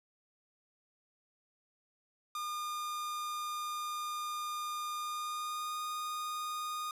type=tone with pitch glide; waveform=45% pulse; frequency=1213 to 1228.5 Hz; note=D#6 to D#6; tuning=-44 to -22 cents; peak=-36 dBFS; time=2.35-6.91 s; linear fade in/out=2 ms; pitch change=+22 cents; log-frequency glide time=4.96-5.81 s; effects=resampled to 32000 Hz